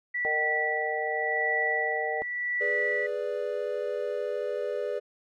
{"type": "tone with tremolo", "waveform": "sine", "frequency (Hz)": 1957, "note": "B6", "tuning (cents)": -16, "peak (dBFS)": -25, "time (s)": [0.14, 3.07], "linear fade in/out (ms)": 10, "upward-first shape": "sine", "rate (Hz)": 0.87, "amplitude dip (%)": 55}
{"type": "harmonic tone", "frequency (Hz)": 153.3, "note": "D#3", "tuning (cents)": -25, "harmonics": [3, 4, 5], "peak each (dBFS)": [-33, -34, -32], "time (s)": [0.25, 2.22], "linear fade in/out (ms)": 0}
{"type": "chord", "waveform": "triangle", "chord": "G# diminished", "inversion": "none", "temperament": "equal", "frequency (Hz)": [415.3, 493.9, 587.3], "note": ["G#4", "B4", "D5"], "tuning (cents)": [0, 0, 0], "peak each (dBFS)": -31, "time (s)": [2.6, 5], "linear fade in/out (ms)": 20}
{"effects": []}